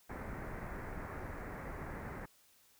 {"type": "low-pass noise", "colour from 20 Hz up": "pink", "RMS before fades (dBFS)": -44, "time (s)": [0.09, 2.26], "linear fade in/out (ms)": 10, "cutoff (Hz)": 2100, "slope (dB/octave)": 48, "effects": ["white hiss -67 dBFS RMS until 2.79 s"]}